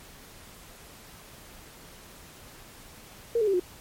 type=tone with pitch steps; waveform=sine; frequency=466.2 / 427.5 / 392 / 359.5 Hz; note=A#4 / A4 / G4 / F#4; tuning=0 / -50 / 0 / -50 cents; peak=-21 dBFS; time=3.35-3.598 s; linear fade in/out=5 ms; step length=62 ms; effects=pink hiss -49 dBFS RMS until 3.8 s + MP3 64 kbps